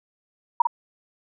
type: tone with echo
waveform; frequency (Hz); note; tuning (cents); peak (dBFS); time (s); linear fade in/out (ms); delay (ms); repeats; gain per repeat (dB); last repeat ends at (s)
sine; 946; A#5; +25; -11; 0.6-0.62; 5; 51; 1; -6; 0.671
effects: none